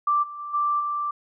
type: tone with level steps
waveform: sine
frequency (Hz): 1174.7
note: D6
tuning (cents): 0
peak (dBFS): -18 / -34 / -31 / -20 / -24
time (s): 0.07-1.11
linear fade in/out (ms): 5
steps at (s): 0.22 / 0.38 / 0.53 / 0.79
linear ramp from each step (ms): 20
effects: none